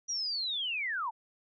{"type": "linear sweep", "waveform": "sine", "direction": "down", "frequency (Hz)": [5840, 830], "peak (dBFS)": -31, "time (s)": [0.08, 1.11], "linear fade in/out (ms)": 20, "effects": []}